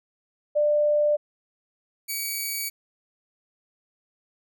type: tone pair in turn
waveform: sine / 5% pulse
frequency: 594 / 2267 Hz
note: D5 / C#7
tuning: +20 / +38 cents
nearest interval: octave + major seventh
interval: 2318 cents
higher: second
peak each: -18 dBFS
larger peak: neither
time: 0.55-1.17 / 2.08-2.7 s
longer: neither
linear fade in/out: 20 ms
effects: none